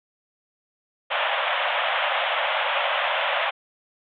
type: band-pass noise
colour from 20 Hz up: pink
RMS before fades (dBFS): -24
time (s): 1.1-3.51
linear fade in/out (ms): 20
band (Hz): 540 to 3500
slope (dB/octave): 96
effects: none